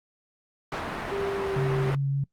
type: low-pass noise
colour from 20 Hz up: white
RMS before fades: -33 dBFS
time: 0.72-1.95 s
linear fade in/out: 2 ms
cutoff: 1400 Hz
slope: 12 dB/octave
type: tone with pitch glide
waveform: sine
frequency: 397.5 to 389.8 Hz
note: G4 to G4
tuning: +24 to -10 cents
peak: -27 dBFS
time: 1.11-1.91 s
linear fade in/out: 10 ms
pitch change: -34 cents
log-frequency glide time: 1.26-1.53 s
type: tone with vibrato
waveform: sine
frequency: 138.59 Hz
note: C#3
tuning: in tune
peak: -23 dBFS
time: 1.56-2.24 s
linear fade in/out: 5 ms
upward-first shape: triangle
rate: 5.3 Hz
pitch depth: 10 cents each way
effects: noise-tail reverb RT60 0.1 s tail -22 dB re dry + Opus 48 kbps